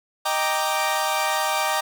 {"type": "chord", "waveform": "sawtooth", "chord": "Eb major seventh", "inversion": "none", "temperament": "equal", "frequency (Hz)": [622.3, 784, 932.3, 1174.7], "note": ["Eb5", "G5", "Bb5", "D6"], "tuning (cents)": [0, 0, 0, 0], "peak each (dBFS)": [-24, -22, -23, -23], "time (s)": [0.25, 1.81], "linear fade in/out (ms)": 10, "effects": []}